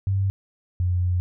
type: tone pair in turn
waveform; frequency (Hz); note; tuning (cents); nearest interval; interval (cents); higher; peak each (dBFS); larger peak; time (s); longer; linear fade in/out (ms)
sine; 97.3 / 89.53; G2 / F2; -12 / +44; minor second; 144; first; -19; neither; 0.07-0.3 / 0.8-1.2; second; 0
effects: none